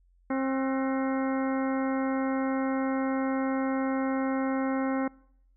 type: harmonic tone with a mistuned harmonic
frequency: 266.3 Hz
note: C4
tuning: 31 cents sharp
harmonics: 1 / 2 / 3 / 4 / 5 / 6 / 7 / 8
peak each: -27 / -33 / -37 / -39 / -41 / -43 / -44 / -45 dBFS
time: 0.3-5.08 s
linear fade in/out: 5 ms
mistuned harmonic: 6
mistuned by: -93 cents
effects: noise-tail reverb RT60 0.7 s tail -24 dB re dry + added 44 Hz sine -60 dBFS peak until 5.56 s